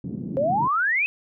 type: band-pass noise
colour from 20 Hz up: pink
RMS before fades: -31 dBFS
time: 0.04-0.68 s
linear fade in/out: 2 ms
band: 140 to 280 Hz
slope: 24 dB/octave
type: exponential sweep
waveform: sine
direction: up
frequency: 523.3 to 2600 Hz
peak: -19 dBFS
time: 0.37-1.06 s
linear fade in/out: 0 ms
effects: none